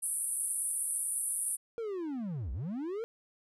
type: band-pass noise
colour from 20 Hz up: pink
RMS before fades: -34 dBFS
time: 0.02-1.57 s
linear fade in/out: 20 ms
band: 9000 to 11000 Hz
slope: 96 dB/octave
type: linear two-way sweep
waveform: triangle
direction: down then up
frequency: 473.3 to 54 to 473.3 Hz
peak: -32 dBFS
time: 1.78-3.04 s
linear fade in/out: 0 ms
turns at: 2.52 s
effects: none